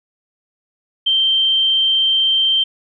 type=tone; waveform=sine; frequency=3136 Hz; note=G7; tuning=in tune; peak=-12 dBFS; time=1.06-2.64 s; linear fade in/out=10 ms; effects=none